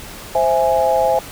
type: chord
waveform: sine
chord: C augmented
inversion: none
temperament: equal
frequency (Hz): 523.3 / 659.3 / 830.6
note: C5 / E5 / G#5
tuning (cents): 0 / 0 / 0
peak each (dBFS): -17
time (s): 0.35-1.19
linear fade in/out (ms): 2
effects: pink hiss -34 dBFS RMS until 1.31 s